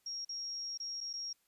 sine tone with dropouts, 5588 Hz, F8, in tune, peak -38 dBFS, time 0.06-1.33 s, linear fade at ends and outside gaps 5 ms, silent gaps 0.249-0.291 / 0.776-0.8 / 1.006-1.01 / 1.131-1.136 s, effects white hiss -75 dBFS RMS until 1.47 s + resampled to 32000 Hz

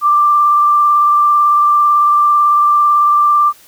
sine tone with vibrato, 1180 Hz, D6, 8 cents sharp, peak -7 dBFS, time 0.01-3.53 s, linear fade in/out 50 ms, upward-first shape triangle, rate 18 Hz, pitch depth 17 cents each way, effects white hiss -44 dBFS RMS until 3.67 s

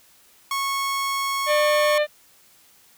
sawtooth tone, 1100 Hz, C#6, 14 cents flat, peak -19 dBFS, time 0.51-1.98 s, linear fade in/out 2 ms
harmonic tone, 598 Hz, D5, 31 cents sharp, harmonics 1 / 2 / 3 / 4 / 5 / 6 / 7, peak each -18 / -34 / -27 / -32 / -36 / -36 / -40 dBFS, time 1.46-2.07 s, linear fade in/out 50 ms
effects white hiss -55 dBFS RMS until 2.97 s

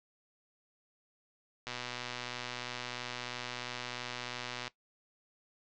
click train, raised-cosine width 0.2 ms, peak -21 dBFS, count 371, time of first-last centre 1.67-4.678 s, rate 123 Hz, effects noise-tail reverb RT60 0.1 s tail -17 dB re dry + low-pass 6000 Hz 12 dB/octave

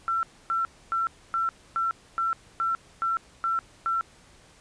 sine tone bursts, 1347 Hz, E6, 37 cents sharp, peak -23 dBFS, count 10, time 0.08-4.01 s, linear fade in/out 0 ms, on 150 ms, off 270 ms, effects pink hiss -55 dBFS RMS until 4.6 s + resampled to 22050 Hz

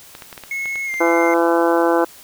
clicks, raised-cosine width 0.3 ms, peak -18 dBFS, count 8, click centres 0.151 / 0.222 / 0.328 / 0.378 / 0.437 / 0.657 / 0.757 / 0.941 s
triangle tone with pitch glide, 2181 to 2101 Hz, C#7 to C7, -29 to +7 cents, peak -20 dBFS, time 0.51-1.34 s, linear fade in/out 2 ms, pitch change -64 cents, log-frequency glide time 0.86-0.91 s
harmonic tone, 168.5 Hz, E3, 38 cents sharp, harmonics 2 / 3 / 4 / 5 / 6 / 7 / 8 / 9, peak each -17 / -18 / -22 / -22 / -24 / -28 / -28 / -27 dBFS, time 1-2.05 s, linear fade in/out 10 ms
effects white hiss -43 dBFS RMS until 2.23 s

